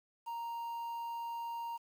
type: tone with quantisation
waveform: triangle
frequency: 932.3 Hz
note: A#5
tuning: in tune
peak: -36 dBFS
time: 0.26-1.78 s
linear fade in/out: 20 ms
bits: 10
effects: none